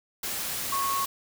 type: tone in noise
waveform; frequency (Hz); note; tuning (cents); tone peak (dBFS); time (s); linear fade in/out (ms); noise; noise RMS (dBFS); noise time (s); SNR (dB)
sine; 1100; C#6; -14; -26; 0.72-1.05; 5; white; -32; 0.23-1.06; +3
effects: none